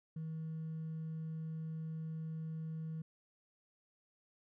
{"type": "tone with hard clipping", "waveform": "triangle", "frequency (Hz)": 159.6, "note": "D#3", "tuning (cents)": 44, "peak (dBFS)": -39, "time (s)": [0.16, 3.02], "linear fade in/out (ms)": 5, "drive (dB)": 2, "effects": []}